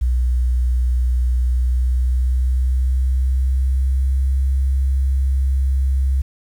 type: tone with pitch glide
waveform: sine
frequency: 61.74 to 66.55 Hz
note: B1 to C2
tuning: 0 to +30 cents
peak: -14 dBFS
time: 0.01-6.22 s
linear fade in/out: 10 ms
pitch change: +130 cents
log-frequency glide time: 1.4-4.38 s
effects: 8-bit